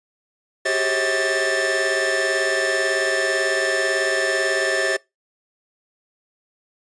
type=tone cluster; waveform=45% pulse; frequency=383 / 401.1 / 540 / 643 / 1770 Hz; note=G4 / G4 / C#5 / E5 / A6; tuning=-40 / +40 / -45 / -43 / +10 cents; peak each=-27 / -30 / -25 / -26 / -22 dBFS; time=0.65-4.97 s; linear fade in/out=10 ms; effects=noise-tail reverb RT60 0.2 s tail -23 dB re dry + resampled to 22050 Hz